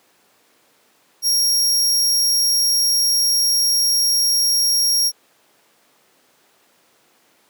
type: tone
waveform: sawtooth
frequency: 5590 Hz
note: F8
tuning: 1 cent sharp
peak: -12 dBFS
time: 1.22-5.12 s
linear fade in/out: 50 ms
effects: pink hiss -57 dBFS RMS until 7.49 s + high-pass 300 Hz 12 dB/octave